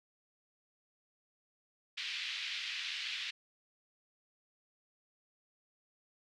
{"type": "band-pass noise", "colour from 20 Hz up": "pink", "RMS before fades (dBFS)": -40, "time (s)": [1.97, 3.31], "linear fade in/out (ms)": 10, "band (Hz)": [2200, 4100], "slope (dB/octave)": 24, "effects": []}